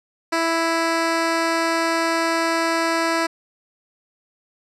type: tone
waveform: 10% pulse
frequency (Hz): 330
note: E4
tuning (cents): +2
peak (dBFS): -10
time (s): 0.32-3.27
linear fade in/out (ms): 10
effects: low-pass 8000 Hz 12 dB/octave